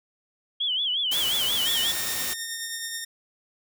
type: tone with vibrato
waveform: sine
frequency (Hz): 3188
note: G7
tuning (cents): +28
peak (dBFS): -23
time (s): 0.6-1.92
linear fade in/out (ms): 10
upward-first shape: sine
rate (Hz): 5.6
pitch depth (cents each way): 140
type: noise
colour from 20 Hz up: white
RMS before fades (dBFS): -30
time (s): 1.11-2.34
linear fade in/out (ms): 10
type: tone with tremolo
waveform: 10% pulse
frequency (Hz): 1832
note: A#6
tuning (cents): -31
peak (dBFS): -20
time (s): 1.65-3.05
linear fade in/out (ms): 10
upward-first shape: triangle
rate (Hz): 9.4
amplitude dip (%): 40
effects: none